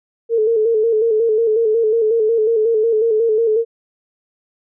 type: tone with vibrato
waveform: sine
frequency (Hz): 445.9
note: A4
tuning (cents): +23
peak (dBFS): -12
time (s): 0.29-3.65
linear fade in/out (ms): 50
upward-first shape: square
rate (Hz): 5.5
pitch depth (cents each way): 56
effects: none